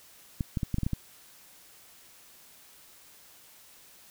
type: clicks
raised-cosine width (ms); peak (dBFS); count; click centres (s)
5; -16; 8; 0.408 / 0.572 / 0.632 / 0.743 / 0.784 / 0.833 / 0.865 / 0.933
effects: white hiss -55 dBFS RMS until 4.1 s